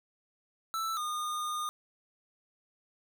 square tone pair in turn, 1322 / 1220.9 Hz, E6 / D#6, +5 / -33 cents, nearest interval minor second, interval 138 cents, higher first, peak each -32 / -33 dBFS, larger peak first, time 0.74-0.97 / 0.97-1.69 s, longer second, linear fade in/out 0 ms, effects none

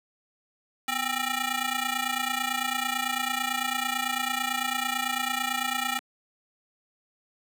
10% pulse ring-modulated tone, 529 Hz, C5, 19 cents sharp, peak -15 dBFS, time 0.88-5.99 s, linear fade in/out 0 ms, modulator 279 Hz, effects high-pass 300 Hz 12 dB/octave

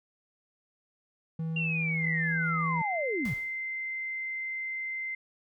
triangle tone with pitch glide, 161.9 to 163.69 Hz, E3 to E3, -31 to -12 cents, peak -28 dBFS, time 1.39-2.82 s, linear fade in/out 5 ms, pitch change +19 cents, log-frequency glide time 1.7-2.49 s
sine linear sweep, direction down, 2794 to 103.83 Hz, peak -29 dBFS, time 1.56-3.34 s, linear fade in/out 5 ms
sine tone, 2078 Hz, C7, 12 cents flat, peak -32 dBFS, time 2.04-5.15 s, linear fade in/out 5 ms
pink noise with exponential decay, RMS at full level -43 dBFS, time 3.25-3.67 s, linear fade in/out 2 ms, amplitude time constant 91 ms
effects none

